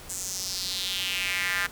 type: tone with high-pass filter sweep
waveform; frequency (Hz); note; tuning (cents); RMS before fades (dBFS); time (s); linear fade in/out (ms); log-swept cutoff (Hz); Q
square; 93.2; F#2; +13; -30; 0.09-1.67; 10; 7700 to 1600; 3.3
effects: pink hiss -45 dBFS RMS until 1.71 s